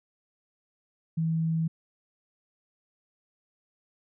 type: tone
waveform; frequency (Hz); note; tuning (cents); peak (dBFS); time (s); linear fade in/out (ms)
sine; 162.3; E3; -27; -24; 1.17-1.68; 10
effects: none